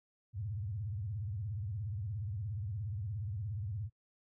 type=tone with vibrato; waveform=sine; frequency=102.4 Hz; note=G#2; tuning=24 cents flat; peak=-36 dBFS; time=0.33-3.9 s; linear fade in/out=50 ms; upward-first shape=sine; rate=17 Hz; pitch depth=250 cents each way; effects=noise-tail reverb RT60 0.1 s tail -24 dB re dry